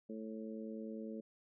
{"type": "harmonic tone", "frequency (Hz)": 110, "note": "A2", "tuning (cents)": 0, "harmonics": [2, 3, 4, 5], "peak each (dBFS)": [-44, -50, -49, -52], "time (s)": [0.09, 1.21], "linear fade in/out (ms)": 10, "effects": []}